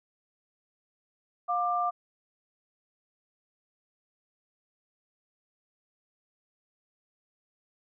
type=tone pair together; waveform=sine; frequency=709.1 / 1187 Hz; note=F5 / D6; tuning=+26 / +18 cents; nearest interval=major sixth; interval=892 cents; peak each=-28 dBFS; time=1.48-1.91 s; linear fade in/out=20 ms; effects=none